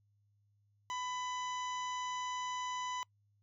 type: harmonic tone with a mistuned harmonic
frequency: 999 Hz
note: B5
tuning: 20 cents sharp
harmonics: 1 / 2 / 3 / 4 / 5 / 6 / 7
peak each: -38 / -47 / -47 / -54 / -61 / -51 / -55 dBFS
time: 0.9-3.03 s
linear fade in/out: 0 ms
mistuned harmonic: 4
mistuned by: -25 cents
effects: noise-tail reverb RT60 0.1 s tail -25 dB re dry + added 102 Hz sine -70 dBFS peak until 3.42 s